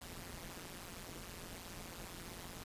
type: noise with amplitude modulation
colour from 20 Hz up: pink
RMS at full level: -45 dBFS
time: 0.01-2.64 s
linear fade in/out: 10 ms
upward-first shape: sine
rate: 176 Hz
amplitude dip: 100%
effects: resampled to 32000 Hz